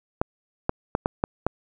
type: clicks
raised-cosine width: 1 ms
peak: -7 dBFS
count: 6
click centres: 0.215 / 0.694 / 0.951 / 1.059 / 1.239 / 1.466 s
effects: none